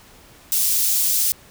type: high-pass noise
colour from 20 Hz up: white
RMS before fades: -19 dBFS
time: 0.52-1.32 s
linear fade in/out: 0 ms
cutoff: 5300 Hz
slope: 12 dB/octave
effects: pink hiss -48 dBFS RMS until 1.5 s